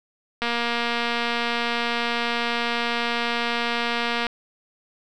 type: click train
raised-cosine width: 0.3 ms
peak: -9 dBFS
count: 909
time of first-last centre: 0.42-4.267 s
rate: 236 Hz
effects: none